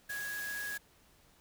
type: tone in noise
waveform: sine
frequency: 1661.2 Hz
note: G#6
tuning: in tune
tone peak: -37 dBFS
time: 0.09-0.78 s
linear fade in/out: 10 ms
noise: white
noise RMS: -45 dBFS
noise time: 0.09-0.78 s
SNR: +5 dB
effects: pink hiss -65 dBFS RMS until 1.4 s